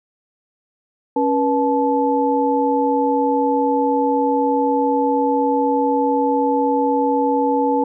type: tone cluster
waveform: sine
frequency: 276.1 / 484.8 / 868 Hz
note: C#4 / B4 / A5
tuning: -7 / -32 / -24 cents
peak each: -19 dBFS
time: 1.16-7.84 s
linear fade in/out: 5 ms
effects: none